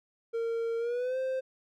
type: tone with pitch glide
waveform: triangle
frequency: 460 to 522.3 Hz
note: A#4 to C5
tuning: -23 to -3 cents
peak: -27 dBFS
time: 0.33-1.41 s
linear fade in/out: 20 ms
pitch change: +220 cents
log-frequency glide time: 0.78-1.18 s
effects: none